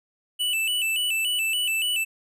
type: tone with vibrato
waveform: square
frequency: 2800 Hz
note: F7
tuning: 4 cents sharp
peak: -23 dBFS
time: 0.39-2.05 s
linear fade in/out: 20 ms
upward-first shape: square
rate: 3.5 Hz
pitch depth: 97 cents each way
effects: none